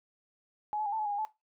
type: tone with pitch steps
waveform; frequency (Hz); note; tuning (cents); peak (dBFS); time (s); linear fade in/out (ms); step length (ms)
sine; 842 / 857 / 812 / 884 / 854 / 822 / 813 / 866; G#5 / A5 / G#5 / A5 / G#5 / G#5 / G#5 / A5; +24 / -46 / -39 / +8 / +48 / -18 / -37 / -28; -30; 0.73-1.25; 0; 65
effects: noise-tail reverb RT60 0.2 s tail -17 dB re dry